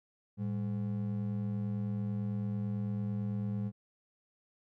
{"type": "ring-modulated tone", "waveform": "triangle", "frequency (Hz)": 155.6, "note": "D#3", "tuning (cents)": 0, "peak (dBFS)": -27, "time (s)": [0.37, 3.72], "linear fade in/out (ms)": 50, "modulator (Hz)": 44.5, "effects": []}